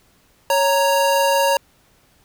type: tone pair together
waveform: square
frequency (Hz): 554.3 / 932.3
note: C#5 / A#5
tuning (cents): 0 / 0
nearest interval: major sixth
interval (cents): 900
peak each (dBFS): -18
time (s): 0.5-1.57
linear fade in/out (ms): 2
effects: pink hiss -57 dBFS RMS until 2.24 s